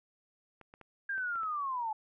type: clicks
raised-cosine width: 0.5 ms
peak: -37 dBFS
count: 6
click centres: 0.613 / 0.739 / 0.813 / 1.18 / 1.357 / 1.433 s
type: linear sweep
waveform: sine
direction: down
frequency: 1623 to 846 Hz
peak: -32 dBFS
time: 1.09-1.93 s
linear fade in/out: 5 ms
effects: none